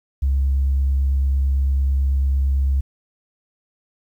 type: tone with vibrato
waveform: sine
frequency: 68 Hz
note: C#2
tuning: 33 cents flat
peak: -14 dBFS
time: 0.22-2.81 s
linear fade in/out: 10 ms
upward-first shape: square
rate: 9 Hz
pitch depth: 8 cents each way
effects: tanh soft clip ceiling -12 dBFS + 9-bit